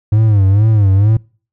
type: tone with vibrato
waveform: triangle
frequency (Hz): 103.1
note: G#2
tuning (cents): -12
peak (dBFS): -5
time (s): 0.12-1.17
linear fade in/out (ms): 5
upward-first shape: sine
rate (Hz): 2.2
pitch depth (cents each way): 130
effects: noise-tail reverb RT60 0.4 s tail -25 dB re dry